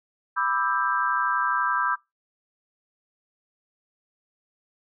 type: chord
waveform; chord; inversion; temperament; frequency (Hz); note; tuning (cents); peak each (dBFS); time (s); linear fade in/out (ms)
sine; E minor seventh; second; just; 988.9 / 1186.7 / 1318.5 / 1582.2; B5 / D6 / E6 / G6; +2 / +18 / 0 / +16; -27; 0.36-1.96; 20
effects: noise-tail reverb RT60 0.2 s tail -23 dB re dry